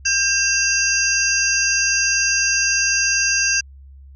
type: tone cluster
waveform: sine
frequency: 1592 / 2706 / 4809 / 5770 / 6330 Hz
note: G6 / E7 / D8 / F#8 / G8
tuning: +26 / +45 / +40 / -44 / +16 cents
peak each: -22 dBFS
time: 0.05-3.61 s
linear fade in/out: 10 ms
effects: added 68 Hz sine -39 dBFS peak until 4.15 s